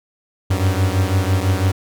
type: beating tone pair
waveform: 45% pulse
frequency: 92.5 / 98.5 Hz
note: F#2 / G2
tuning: 0 / +9 cents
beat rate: 6 Hz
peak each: -17 / -19 dBFS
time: 0.5-1.72 s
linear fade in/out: 10 ms
effects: none